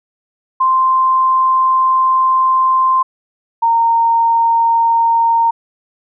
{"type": "tone pair in turn", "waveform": "sine", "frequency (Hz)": [1044, 921.8], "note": ["C6", "A#5"], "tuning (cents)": [-4, -20], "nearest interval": "major second", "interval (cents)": 216, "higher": "first", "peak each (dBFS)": -9, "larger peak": "neither", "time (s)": [[0.6, 3.03], [3.62, 5.51]], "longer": "first", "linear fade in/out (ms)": 10, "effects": []}